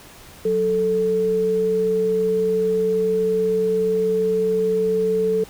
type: tone pair together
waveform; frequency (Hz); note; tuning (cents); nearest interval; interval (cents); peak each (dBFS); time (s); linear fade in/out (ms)
sine; 184.68 / 440; F#3 / A4; -3 / 0; octave + minor third; 1503; -27 / -17; 0.45-5.44; 5
effects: pink hiss -44 dBFS RMS until 5.49 s